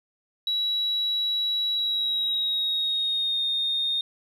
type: tone with pitch glide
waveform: sine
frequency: 3900 to 3681 Hz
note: B7 to A#7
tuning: -23 to -23 cents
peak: -22 dBFS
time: 0.47-4.01 s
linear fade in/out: 2 ms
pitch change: -100 cents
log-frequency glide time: 1.73-3.42 s
effects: tanh soft clip ceiling -18 dBFS